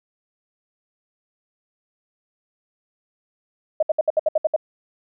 sine tone bursts, 622.3 Hz, D#5, in tune, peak -14 dBFS, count 9, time 3.8-4.563 s, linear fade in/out 5 ms, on 27 ms, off 65 ms, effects none

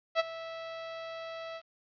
sawtooth tone with ADSR envelope, 656 Hz, E5, 9 cents flat, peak -18 dBFS, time 0.15-1.62 s, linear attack 46 ms, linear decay 23 ms, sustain -17 dB, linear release 58 ms, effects resampled to 11025 Hz + 10-bit

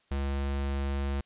square tone, 69.3 Hz, C#2, in tune, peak -29 dBFS, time 0.11-1.21 s, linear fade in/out 5 ms, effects white hiss -68 dBFS RMS until 1.25 s + resampled to 8000 Hz

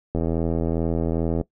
click train, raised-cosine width 2 ms, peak -11 dBFS, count 105, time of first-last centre 0.15-1.412 s, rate 82.4 Hz, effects noise-tail reverb RT60 0.1 s tail -19 dB re dry

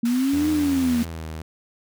sine linear two-way sweep, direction up then down, 230 to 310 to 230 Hz, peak -18 dBFS, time 0.03-1.03 s, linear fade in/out 5 ms, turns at 0.5 s
pink high-pass noise, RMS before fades -37 dBFS, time 0.05-1.05 s, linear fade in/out 5 ms, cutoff 1100 Hz, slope 12 dB/octave
sawtooth tone with pitch glide, 83.5 to 79.32 Hz, E2 to D#2, +23 to +34 cents, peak -27 dBFS, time 0.33-1.42 s, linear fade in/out 5 ms, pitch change -89 cents, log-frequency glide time 1.04-1.25 s
effects none

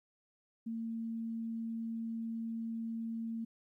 sine tone, 227.3 Hz, A#3, 43 cents flat, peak -36 dBFS, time 0.66-3.45 s, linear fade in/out 10 ms, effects 13-bit

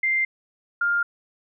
sine tone pair in turn, 2093 / 1404.3 Hz, C7 / F6, 0 / +9 cents, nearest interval perfect fifth, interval 691 cents, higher first, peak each -19 dBFS, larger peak neither, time 0.03-0.25 / 0.81-1.03 s, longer neither, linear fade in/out 5 ms, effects none

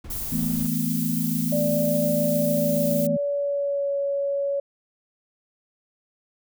brown noise with tremolo, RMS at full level -36 dBFS, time 0.04-0.67 s, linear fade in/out 5 ms, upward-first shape triangle, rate 18 Hz, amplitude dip 40%
violet noise, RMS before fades -31 dBFS, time 0.1-3.07 s, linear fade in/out 5 ms
sine chord, E suspended fourth, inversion none, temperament equal, 164.81 / 220 / 246.9 Hz, E3 / A3 / B3, 0 / 0 / 0 cents, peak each -27 dBFS, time 0.32-3.17 s, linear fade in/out 5 ms
sine tone with pitch glide, 587.3 to 560.8 Hz, D5 to C#5, 0 to +20 cents, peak -22 dBFS, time 1.52-4.6 s, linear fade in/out 5 ms, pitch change -80 cents, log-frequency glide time 2.22-3.96 s
effects none

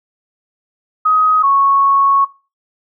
sine tone pair in turn, 1259 / 1104.7 Hz, D#6 / C#6, +20 / -6 cents, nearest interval major second, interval 226 cents, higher first, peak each -9 dBFS, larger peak neither, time 1.05-1.43 / 1.43-2.25 s, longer second, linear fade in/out 10 ms, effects noise-tail reverb RT60 0.3 s tail -17 dB re dry

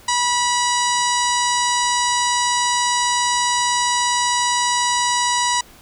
harmonic tone with a mistuned harmonic, 975 Hz, B5, 23 cents flat, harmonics 1 / 2 / 3 / 4 / 5 / 6 / 7 / 8 / 9, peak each -19 / -25 / -28 / -26 / -28 / -27 / -29 / -28 / -31 dBFS, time 0.08-5.61 s, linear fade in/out 5 ms, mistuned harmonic 6, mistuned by -23 cents, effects pink hiss -46 dBFS RMS until 5.81 s

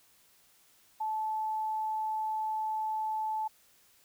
sine tone, 870 Hz, A5, 20 cents flat, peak -30 dBFS, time 1-3.48 s, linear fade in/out 10 ms, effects white hiss -64 dBFS RMS until 4.04 s

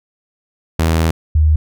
sawtooth / sine tone pair in turn, 81.2 / 77.13 Hz, E2 / D#2, -26 / -15 cents, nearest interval minor second, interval 89 cents, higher first, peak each -8 dBFS, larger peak neither, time 0.79-1.11 / 1.35-1.56 s, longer first, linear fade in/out 5 ms, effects none

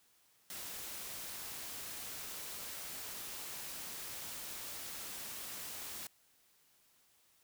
white noise, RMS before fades -45 dBFS, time 0.5-6.07 s, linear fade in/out 2 ms, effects white hiss -70 dBFS RMS until 7.43 s

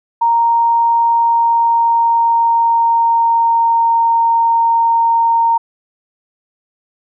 sine tone with pitch glide, 930 to 922.5 Hz, A#5 to A#5, -4 to -18 cents, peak -9 dBFS, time 0.21-5.58 s, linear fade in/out 10 ms, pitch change -14 cents, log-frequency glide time 1.1-3.97 s, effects none

